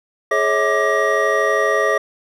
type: tone cluster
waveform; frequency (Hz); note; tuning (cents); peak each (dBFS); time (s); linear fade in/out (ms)
triangle; 421.8 / 550 / 642 / 1180 / 1893; G#4 / C#5 / E5 / D6 / A#6; +27 / -14 / -46 / +8 / +26; -19; 0.31-1.98; 5
effects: none